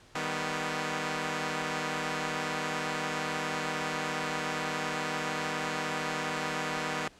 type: chord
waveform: 5% pulse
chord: Eb augmented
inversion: none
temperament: equal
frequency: 155.56 / 196 / 246.9 Hz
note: Eb3 / G3 / B3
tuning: 0 / 0 / 0 cents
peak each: -23 / -27 / -23 dBFS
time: 0.15-7.08 s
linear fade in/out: 2 ms
effects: pink hiss -57 dBFS RMS until 7.19 s + low-pass 7000 Hz 12 dB/octave